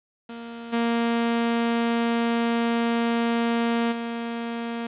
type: tone with level steps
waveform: sawtooth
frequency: 233.1 Hz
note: A#3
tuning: in tune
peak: -31 / -17 / -24 dBFS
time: 0.29-4.87 s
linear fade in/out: 5 ms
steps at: 0.72 / 3.91 s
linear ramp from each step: 20 ms
effects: resampled to 8000 Hz + 8-bit